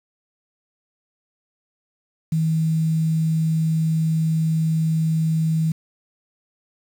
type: tone with quantisation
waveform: sine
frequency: 160 Hz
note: D#3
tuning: 49 cents sharp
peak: -17 dBFS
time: 2.32-5.72 s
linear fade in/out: 5 ms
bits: 7
effects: none